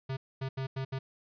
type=tone bursts at uneven times; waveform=square; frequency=133.2 Hz; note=C3; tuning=31 cents sharp; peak=-33 dBFS; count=5; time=0.09-0.17 / 0.41-0.49 / 0.57-0.67 / 0.76-0.85 / 0.92-0.99 s; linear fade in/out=10 ms; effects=resampled to 11025 Hz + 12-bit

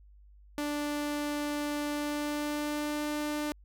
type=tone with pitch glide; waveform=sawtooth; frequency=293.7 to 298.1 Hz; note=D4 to D4; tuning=0 to +26 cents; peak=-27 dBFS; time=0.58-3.52 s; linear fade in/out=0 ms; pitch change=+26 cents; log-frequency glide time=1.92-3.1 s; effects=added 50 Hz sine -53 dBFS peak until 3.64 s

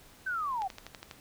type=linear sweep; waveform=sine; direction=down; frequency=1561 to 728 Hz; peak=-30 dBFS; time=0.26-0.68 s; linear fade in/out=10 ms
type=click train; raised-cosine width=0.2 ms; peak=-25 dBFS; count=7; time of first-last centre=0.62-1.112 s; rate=12.2 Hz
effects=pink hiss -56 dBFS RMS until 1.2 s

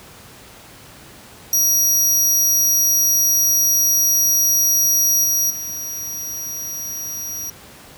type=tone with level steps; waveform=sawtooth; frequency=5750 Hz; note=F8; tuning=50 cents sharp; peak=-11 / -13 / -23 dBFS; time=1.53-7.5 s; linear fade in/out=2 ms; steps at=5.24 / 5.5 s; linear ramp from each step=5 ms; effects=pink hiss -42 dBFS RMS until 7.97 s + high-pass 60 Hz 12 dB/octave

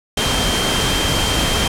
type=tone in noise; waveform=sine; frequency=3161 Hz; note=G7; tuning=14 cents sharp; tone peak=-22 dBFS; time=0.17-1.68 s; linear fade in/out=5 ms; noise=pink; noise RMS=-18 dBFS; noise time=0.17-1.68 s; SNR=-7 dB; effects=low-pass 10000 Hz 12 dB/octave

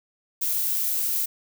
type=noise; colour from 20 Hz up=violet; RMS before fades=-25 dBFS; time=0.41-1.26 s; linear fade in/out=10 ms; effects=none

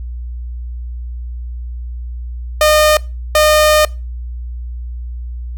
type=tone bursts at uneven times; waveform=sawtooth; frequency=610 Hz; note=D#5; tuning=34 cents flat; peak=-4 dBFS; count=2; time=2.61-2.97 / 3.35-3.85 s; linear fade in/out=2 ms; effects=noise-tail reverb RT60 0.3 s tail -23 dB re dry + added 60 Hz sine -22 dBFS peak until 5.57 s

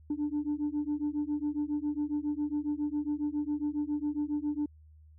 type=beating tone pair; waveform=sine; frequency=291.9 / 299.2 Hz; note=D4 / D4; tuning=-10 / +32 cents; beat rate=7.3 Hz; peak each=-31 / -31 dBFS; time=0.1-4.66 s; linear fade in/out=5 ms; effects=tanh soft clip ceiling -25 dBFS + added 77 Hz sine -53 dBFS peak until 5.18 s

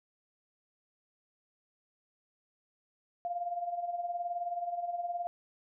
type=tone with tremolo; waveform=sine; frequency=698.5 Hz; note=F5; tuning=in tune; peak=-30 dBFS; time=3.25-5.27 s; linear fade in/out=0 ms; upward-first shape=sine; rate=19 Hz; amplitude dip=65%; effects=none

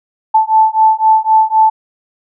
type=beating tone pair; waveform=sine; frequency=875 / 878.9 Hz; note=A5 / A5; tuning=-10 / -2 cents; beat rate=3.9 Hz; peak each=-10 dBFS; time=0.34-1.7 s; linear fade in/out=10 ms; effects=none

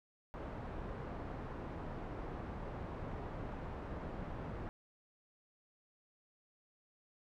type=low-pass noise; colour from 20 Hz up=pink; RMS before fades=-44 dBFS; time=0.34-4.69 s; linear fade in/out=0 ms; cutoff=1100 Hz; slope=12 dB/octave; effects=none

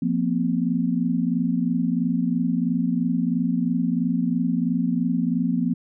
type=chord; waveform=sine; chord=F suspended fourth; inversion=none; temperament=equal with one note detuned; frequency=174.61 / 233.1 / 256.1 Hz; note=F3 / Bb3 / C4; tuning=0 / 0 / -37 cents; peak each=-24 dBFS; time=0.02-5.74 s; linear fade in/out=5 ms; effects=none

